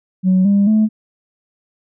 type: tone with pitch steps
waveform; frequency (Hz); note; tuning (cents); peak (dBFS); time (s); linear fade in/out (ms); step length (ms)
sine; 186.1 / 200.6 / 216.3; F#3 / G3 / A3; +10 / +40 / -29; -8; 0.23-0.89; 50; 220
effects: tanh soft clip ceiling -7 dBFS